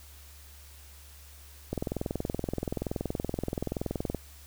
click train, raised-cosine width 2 ms, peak -17 dBFS, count 52, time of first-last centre 1.73-4.147 s, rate 21.1 Hz, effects added 71 Hz sine -50 dBFS peak until 4.46 s + white hiss -54 dBFS RMS until 4.46 s

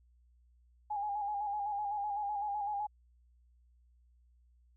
sine tone with vibrato, 823 Hz, G#5, 16 cents flat, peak -33 dBFS, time 0.9-2.87 s, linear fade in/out 10 ms, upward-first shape square, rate 7.9 Hz, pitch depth 40 cents each way, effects added 60 Hz sine -63 dBFS peak until 4.76 s

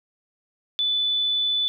sine tone, 3488 Hz, A7, 16 cents flat, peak -20 dBFS, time 0.79-1.68 s, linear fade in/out 0 ms, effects none

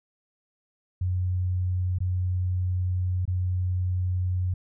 sine tone with dropouts, 91.1 Hz, F#2, 26 cents flat, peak -23 dBFS, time 1.01-4.54 s, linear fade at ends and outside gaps 5 ms, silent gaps 1.986-2.004 / 3.254-3.277 s, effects none

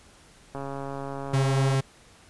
click train, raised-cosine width 1 ms, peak -21 dBFS, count 166, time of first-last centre 0.55-1.746 s, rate 138 Hz
45% pulse tone, 134.2 Hz, C3, 44 cents sharp, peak -21 dBFS, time 1.33-1.81 s, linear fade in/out 10 ms
effects pink hiss -54 dBFS RMS until 2.29 s + resampled to 24000 Hz

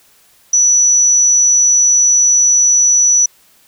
sine tone, 5920 Hz, F#8, in tune, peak -7 dBFS, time 0.53-3.26 s, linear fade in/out 5 ms, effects white hiss -50 dBFS RMS until 3.67 s

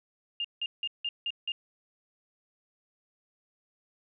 sine tone bursts, 2815 Hz, F7, 13 cents sharp, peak -29 dBFS, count 6, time 0.4-1.52 s, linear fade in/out 2 ms, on 45 ms, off 170 ms, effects none

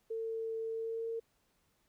sine tone with pitch glide, 449.7 to 456 Hz, A4 to A#4, +38 to -38 cents, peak -35 dBFS, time 0.1-1.2 s, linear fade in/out 10 ms, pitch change +24 cents, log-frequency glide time 0.73-1.08 s, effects pink hiss -75 dBFS RMS until 1.88 s

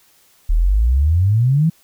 sine exponential sweep, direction up, 36.87 to 169.2 Hz, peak -11 dBFS, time 0.49-1.7 s, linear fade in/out 10 ms, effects white hiss -54 dBFS RMS until 1.83 s

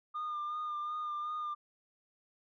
sine tone with vibrato, 1210 Hz, D#6, 49 cents flat, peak -33 dBFS, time 0.14-1.55 s, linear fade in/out 20 ms, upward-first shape sine, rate 2.7 Hz, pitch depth 27 cents each way, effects tanh soft clip ceiling -33 dBFS

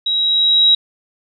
sine tone with level ramp, 3846 Hz, B7, 47 cents flat, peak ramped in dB -15 to -7 dBFS, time 0.06-0.75 s, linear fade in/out 5 ms, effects none

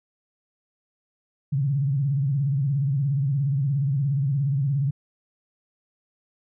sine tone with vibrato, 138.59 Hz, C#3, in tune, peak -20 dBFS, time 1.52-4.91 s, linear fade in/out 10 ms, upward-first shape sine, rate 17 Hz, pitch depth 130 cents each way, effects none

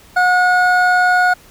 triangle tone pair together, 726 / 1449.9 Hz, F#5 / F#6, -33 / -36 cents, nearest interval octave, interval 1197 cents, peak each -11 dBFS, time 0.16-1.34 s, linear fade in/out 10 ms, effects pink hiss -45 dBFS RMS until 1.5 s

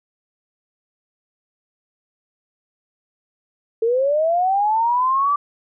sine linear sweep, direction up, 441.1 to 1171 Hz, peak -15 dBFS, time 3.82-5.36 s, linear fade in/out 5 ms, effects none

